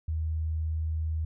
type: tone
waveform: sine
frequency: 79.3 Hz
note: D#2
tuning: 33 cents sharp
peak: -27 dBFS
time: 0.08-1.25 s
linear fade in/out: 5 ms
effects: none